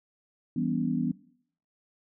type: chord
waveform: sine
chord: E minor seventh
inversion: none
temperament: equal with one note detuned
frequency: 164.81 / 196 / 246.9 / 287.3 Hz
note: E3 / G3 / B3 / D4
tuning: 0 / 0 / 0 / -38 cents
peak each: -32 / -34 / -28 / -33 dBFS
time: 0.56-1.12 s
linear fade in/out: 5 ms
effects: noise-tail reverb RT60 0.6 s tail -19 dB re dry